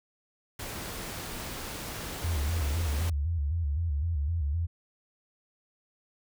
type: noise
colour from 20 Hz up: pink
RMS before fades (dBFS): -38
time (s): 0.59-3.1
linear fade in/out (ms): 5
type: tone with vibrato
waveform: sine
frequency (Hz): 77.8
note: D#2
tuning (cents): 0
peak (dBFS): -26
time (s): 2.23-4.67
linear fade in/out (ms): 20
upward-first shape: square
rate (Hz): 3.9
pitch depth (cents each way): 140
effects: none